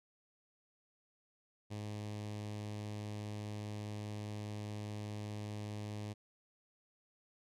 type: tone with notch filter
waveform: sawtooth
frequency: 104.9 Hz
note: G#2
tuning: 18 cents sharp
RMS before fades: -43 dBFS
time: 1.7-6.14 s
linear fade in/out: 20 ms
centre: 1400 Hz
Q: 1.5
effects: low-pass 9000 Hz 12 dB/octave